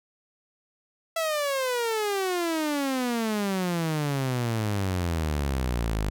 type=exponential sweep; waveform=sawtooth; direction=down; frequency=666 to 50 Hz; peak=-21 dBFS; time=1.16-6.1 s; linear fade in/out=5 ms; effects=none